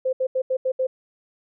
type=tone bursts at uneven times; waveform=sine; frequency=519 Hz; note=C5; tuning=14 cents flat; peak=-19 dBFS; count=6; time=0.05-0.13 / 0.2-0.27 / 0.35-0.42 / 0.5-0.57 / 0.65-0.72 / 0.79-0.87 s; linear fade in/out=10 ms; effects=none